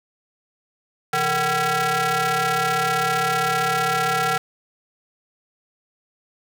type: ring-modulated tone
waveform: sawtooth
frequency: 297.8 Hz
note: D4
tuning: 24 cents sharp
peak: -12 dBFS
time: 1.13-4.38 s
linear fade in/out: 5 ms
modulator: 1060 Hz
effects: none